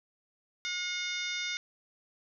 harmonic tone, 720 Hz, F#5, 47 cents flat, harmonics 2 / 3 / 4 / 5 / 6 / 7 / 8 / 9, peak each -41 / -36 / -45 / -37 / -48 / -43 / -44 / -49 dBFS, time 0.65-1.57 s, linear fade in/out 0 ms, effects none

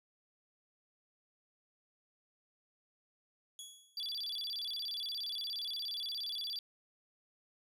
20% pulse tone with exponential decay, 3358 Hz, G#7, 18 cents sharp, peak -38 dBFS, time 3.59-4.15 s, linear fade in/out 1 ms, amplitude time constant 120 ms
triangle tone with vibrato, 3998 Hz, B7, 20 cents sharp, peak -36 dBFS, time 3.97-6.59 s, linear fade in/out 2 ms, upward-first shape square, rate 17 Hz, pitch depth 270 cents each way
effects none

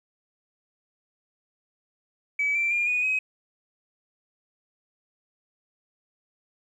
sine tone with pitch steps, 2288 / 2347 / 2407 / 2469 / 2533 Hz, D7 / D7 / D7 / D#7 / D#7, -46 / -2 / +42 / -14 / +30 cents, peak -21 dBFS, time 2.39-3.19 s, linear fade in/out 5 ms, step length 160 ms, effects tanh soft clip ceiling -17 dBFS + 10-bit

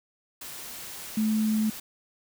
sine tone in noise, 217.1 Hz, A3, 23 cents flat, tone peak -22 dBFS, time 1.17-1.7 s, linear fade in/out 5 ms, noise white, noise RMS -40 dBFS, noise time 0.41-1.8 s, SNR +15 dB, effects none

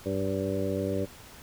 harmonic tone with a mistuned harmonic, 97.4 Hz, G2, 11 cents flat, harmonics 1 / 2 / 3 / 4 / 5 / 6, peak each -34 / -34 / -34 / -34 / -34 / -34 dBFS, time 0.05-1.06 s, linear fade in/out 20 ms, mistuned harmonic 6, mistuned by -26 cents, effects pink hiss -49 dBFS RMS until 1.42 s

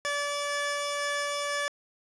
15% pulse tone pair together, 577 / 1729 Hz, D5 / A6, -31 / -31 cents, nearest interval octave + perfect fifth, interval 1900 cents, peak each -23 / -29 dBFS, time 0.05-1.68 s, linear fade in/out 0 ms, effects resampled to 22050 Hz + 9-bit

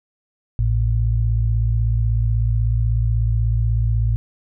sine tone pair together, 56.03 / 112.3 Hz, A1 / A2, +32 / +36 cents, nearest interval octave, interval 1204 cents, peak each -18 dBFS, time 0.59-4.16 s, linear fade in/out 0 ms, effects none

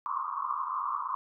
white band-pass noise, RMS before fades -33 dBFS, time 0.06-1.15 s, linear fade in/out 0 ms, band 1000 to 1200 Hz, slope 96 dB/octave, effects none

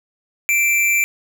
square tone with amplitude modulation, 2349 Hz, D7, in tune, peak -13 dBFS, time 0.49-1.04 s, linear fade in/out 0 ms, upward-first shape sine, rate 257 Hz, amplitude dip 35%, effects none

